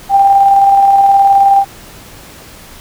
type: tone with tremolo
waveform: sine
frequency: 791 Hz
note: G5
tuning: 15 cents sharp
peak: -3 dBFS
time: 0.09-1.65 s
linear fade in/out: 50 ms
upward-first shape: square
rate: 19 Hz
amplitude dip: 25%
effects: pink hiss -35 dBFS RMS until 2.8 s